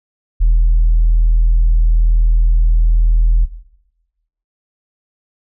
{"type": "tone", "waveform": "sine", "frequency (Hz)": 40.54, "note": "E1", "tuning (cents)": -28, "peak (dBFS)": -6, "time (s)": [0.4, 3.46], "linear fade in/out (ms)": 20, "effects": ["noise-tail reverb RT60 1.0 s tail -17 dB re dry", "tanh soft clip ceiling -5 dBFS"]}